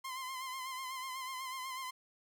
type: tone with vibrato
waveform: sawtooth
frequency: 1040 Hz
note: C6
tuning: 11 cents flat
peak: -36 dBFS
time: 0.04-1.91 s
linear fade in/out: 10 ms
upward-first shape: sine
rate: 8.1 Hz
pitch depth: 47 cents each way
effects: none